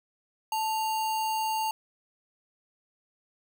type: tone with sample-and-hold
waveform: sine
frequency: 880 Hz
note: A5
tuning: in tune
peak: -26 dBFS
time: 0.52-1.71 s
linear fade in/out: 2 ms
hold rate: 3675 Hz
effects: none